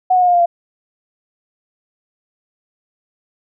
sine tone with pitch steps, 740 / 729.4 / 718.9 / 708.6 / 698.5 / 688.5 Hz, F#5 / F#5 / F5 / F5 / F5 / F5, 0 / -25 / +50 / +25 / 0 / -25 cents, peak -9 dBFS, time 0.1-0.46 s, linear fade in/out 10 ms, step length 60 ms, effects none

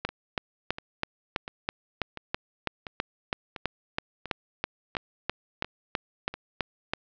two click trains, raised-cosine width 0.3 ms, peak -20 / -10 dBFS, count 10 / 22, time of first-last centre 0.09-6.34 / 0.05-6.935 s, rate 1.44 / 3.05 Hz, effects low-pass 5000 Hz 12 dB/octave

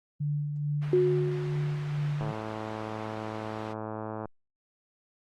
sine tone with tremolo, 146.83 Hz, D3, in tune, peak -26 dBFS, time 0.2-2.32 s, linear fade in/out 10 ms, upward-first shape sine, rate 2.3 Hz, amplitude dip 40%
white noise, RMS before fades -37 dBFS, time 0.81-3.74 s, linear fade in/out 20 ms
sine tone with exponential decay, 363.9 Hz, F#4, 29 cents flat, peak -18 dBFS, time 0.93-2.18 s, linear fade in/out 2 ms, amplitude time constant 270 ms
click train, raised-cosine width 1 ms, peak -22 dBFS, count 224, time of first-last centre 2.21-4.256 s, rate 109 Hz
effects low-pass 2000 Hz 12 dB/octave + Opus 48 kbps

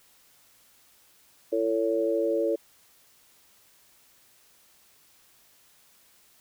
sine tone cluster, 336.1 / 448.3 / 561 Hz, E4 / A4 / C#5, +34 / +32 / +21 cents, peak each -28 / -27 / -27 dBFS, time 1.52-2.56 s, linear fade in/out 10 ms, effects white hiss -60 dBFS RMS until 6.4 s

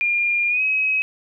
sine tone with pitch glide, 2408 to 2547 Hz, D7 to D#7, +43 to +40 cents, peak -17 dBFS, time 0.01-1.02 s, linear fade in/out 0 ms, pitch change +97 cents, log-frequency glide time 0.49-0.62 s, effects none

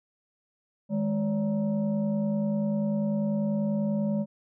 sine tone with frequency modulation, 207.6 Hz, G#3, in tune, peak -24 dBFS, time 0.89-4.26 s, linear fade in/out 50 ms, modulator 365 Hz, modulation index 0.7, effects none

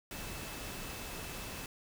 sine tone in noise, 2618 Hz, E7, 13 cents flat, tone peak -53 dBFS, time 0.11-1.66 s, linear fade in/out 2 ms, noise pink, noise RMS -43 dBFS, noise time 0.11-1.66 s, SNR -13 dB, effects none

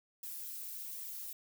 violet noise with flanger, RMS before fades -44 dBFS, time 0.23-1.33 s, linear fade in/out 2 ms, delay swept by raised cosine 1.3 to 6.5 ms, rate 1.3 Hz, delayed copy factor -0.85, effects none

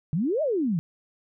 sine exponential two-way sweep, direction up then down, 142.5 to 654 to 152.8 Hz, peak -22 dBFS, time 0.13-0.79 s, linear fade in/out 0 ms, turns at 0.42 s, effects none

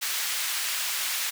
pink high-pass noise, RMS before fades -29 dBFS, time 0.01-1.31 s, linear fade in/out 20 ms, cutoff 1900 Hz, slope 12 dB/octave, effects none

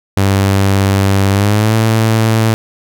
sawtooth tone with pitch glide, 98 to 111.28 Hz, G2 to A2, 0 to +20 cents, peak -5 dBFS, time 0.17-2.54 s, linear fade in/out 0 ms, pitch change +220 cents, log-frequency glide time 1.31-1.75 s, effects none

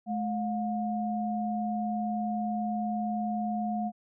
sine tone pair together, 214 / 715 Hz, A3 / F5, -48 / +41 cents, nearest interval octave + major sixth, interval 2089 cents, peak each -30 / -32 dBFS, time 0.06-3.92 s, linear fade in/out 50 ms, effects none

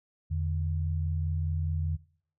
sine tone pair together, 84.36 / 149.3 Hz, E2 / D3, +41 / +29 cents, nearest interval minor seventh, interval 988 cents, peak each -28 / -34 dBFS, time 0.3-1.97 s, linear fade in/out 20 ms, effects noise-tail reverb RT60 0.5 s tail -19 dB re dry

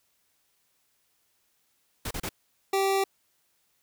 pink noise bursts, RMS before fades -33 dBFS, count 3, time 2.05-2.291 s, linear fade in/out 5 ms, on 59 ms, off 32 ms
25% pulse tone, 389.4 Hz, G4, 12 cents flat, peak -19 dBFS, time 2.73-3.04 s, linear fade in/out 5 ms
effects white hiss -71 dBFS RMS until 3.82 s

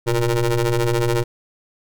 25% pulse ring-modulated tone, 116.54 Hz, A#2, in tune, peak -10 dBFS, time 0.06-1.24 s, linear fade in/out 20 ms, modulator 240 Hz, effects none

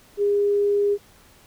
sine tone, 407.1 Hz, G#4, 35 cents flat, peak -17 dBFS, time 0.17-0.98 s, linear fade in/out 50 ms, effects pink hiss -53 dBFS RMS until 1.46 s

